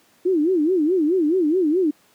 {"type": "tone with vibrato", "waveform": "sine", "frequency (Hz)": 335, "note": "E4", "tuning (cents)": 28, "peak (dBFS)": -15, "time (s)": [0.25, 1.91], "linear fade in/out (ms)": 10, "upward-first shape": "sine", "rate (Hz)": 4.7, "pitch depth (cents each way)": 230, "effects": ["pink hiss -57 dBFS RMS until 2.14 s", "high-pass 200 Hz 12 dB/octave"]}